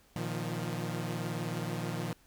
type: chord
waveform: sawtooth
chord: Bb suspended fourth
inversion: none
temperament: equal with one note detuned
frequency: 118.65 / 155.56 / 174.61 Hz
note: Bb2 / Eb3 / F3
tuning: +31 / 0 / 0 cents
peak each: -34 dBFS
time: 0.16-2.13 s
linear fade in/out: 0 ms
effects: pink hiss -64 dBFS RMS until 2.26 s